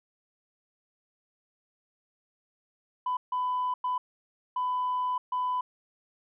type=tone bursts at uneven times; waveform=sine; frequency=1000 Hz; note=B5; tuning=21 cents sharp; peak=-25 dBFS; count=5; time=3.06-3.17 / 3.32-3.74 / 3.84-3.98 / 4.56-5.18 / 5.32-5.61 s; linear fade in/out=5 ms; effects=tanh soft clip ceiling -23 dBFS